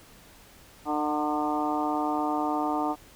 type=harmonic tone with a mistuned harmonic; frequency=150.7 Hz; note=D3; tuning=45 cents sharp; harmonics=2 / 3 / 4 / 5 / 6 / 7 / 8; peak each=-29 / -38 / -37 / -30 / -32 / -37 / -35 dBFS; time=0.85-2.96 s; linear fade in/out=50 ms; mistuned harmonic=5; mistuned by=-21 cents; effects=pink hiss -53 dBFS RMS until 3.15 s